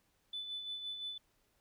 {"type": "tone with tremolo", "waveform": "sine", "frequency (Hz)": 3496, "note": "A7", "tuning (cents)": -12, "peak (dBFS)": -37, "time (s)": [0.33, 1.18], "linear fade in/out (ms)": 5, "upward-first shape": "sine", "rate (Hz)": 5.8, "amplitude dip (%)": 50, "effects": ["tanh soft clip ceiling -33 dBFS", "pink hiss -75 dBFS RMS until 1.6 s"]}